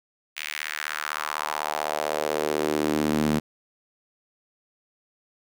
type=tone with high-pass filter sweep; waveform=sawtooth; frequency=75.9 Hz; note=D#2; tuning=42 cents flat; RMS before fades=-27 dBFS; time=0.36-3.4 s; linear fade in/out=20 ms; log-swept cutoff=2400 to 200 Hz; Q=2.4; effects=none